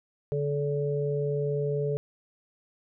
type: harmonic tone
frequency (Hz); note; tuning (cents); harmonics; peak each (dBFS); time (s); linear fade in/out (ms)
144.2; D3; -31; 1 / 3 / 4; -29 / -28 / -36; 0.32-1.97; 0
effects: none